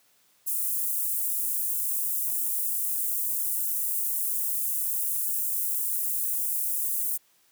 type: high-pass noise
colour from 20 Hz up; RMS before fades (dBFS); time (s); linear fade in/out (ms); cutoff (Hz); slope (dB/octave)
white; -28; 0.46-7.18; 20; 9300; 24
effects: white hiss -64 dBFS RMS until 7.51 s + high-pass 100 Hz 12 dB/octave